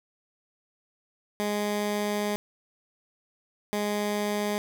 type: tone pair in turn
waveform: 15% pulse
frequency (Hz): 207.3 / 207.3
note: G#3 / G#3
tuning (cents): -3 / -3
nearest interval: unison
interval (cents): 0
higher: neither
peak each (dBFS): -20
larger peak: neither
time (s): 1.4-2.36 / 3.73-4.58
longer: first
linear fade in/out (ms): 0
effects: none